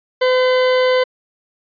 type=tone; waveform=40% pulse; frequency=509 Hz; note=C5; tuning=48 cents flat; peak=-11 dBFS; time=0.21-1.04 s; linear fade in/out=10 ms; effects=resampled to 11025 Hz